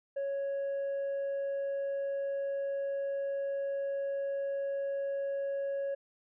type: tone with tanh clipping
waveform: triangle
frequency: 554.4 Hz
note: C#5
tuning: in tune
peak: -32 dBFS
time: 0.16-5.95 s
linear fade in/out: 10 ms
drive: 7 dB
effects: none